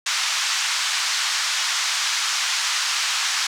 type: band-pass noise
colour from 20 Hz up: white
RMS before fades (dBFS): -23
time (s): 0.06-3.47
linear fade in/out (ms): 5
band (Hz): 1000 to 6500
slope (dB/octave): 24
effects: none